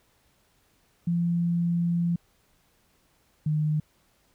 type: tone pair in turn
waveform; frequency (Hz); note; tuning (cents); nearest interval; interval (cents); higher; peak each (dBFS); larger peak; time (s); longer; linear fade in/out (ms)
sine; 171.4 / 152.7; F3 / D#3; -32 / -32; major second; 200; first; -22; neither; 1.07-2.16 / 3.46-3.8; first; 5
effects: pink hiss -66 dBFS RMS until 4.34 s